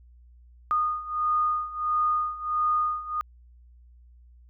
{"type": "beating tone pair", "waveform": "sine", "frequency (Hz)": [1228, 1229.5], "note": ["D#6", "D#6"], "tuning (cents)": [-23, -21], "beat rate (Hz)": 1.5, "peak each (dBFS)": [-28, -25], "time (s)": [0.71, 3.21], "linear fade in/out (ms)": 0, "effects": ["added 60 Hz sine -50 dBFS peak until 4.49 s"]}